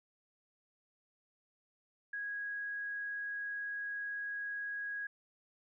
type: tone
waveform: sine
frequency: 1653 Hz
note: G#6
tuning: 9 cents flat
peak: -37 dBFS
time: 2.13-5.07 s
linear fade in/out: 5 ms
effects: none